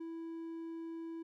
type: tone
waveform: triangle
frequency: 329.6 Hz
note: E4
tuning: in tune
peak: -39 dBFS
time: 0-1.23 s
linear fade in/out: 10 ms
effects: none